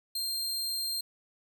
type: tone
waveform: sawtooth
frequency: 4186 Hz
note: C8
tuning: in tune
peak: -28 dBFS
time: 0.15-1.01 s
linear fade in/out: 5 ms
effects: 11-bit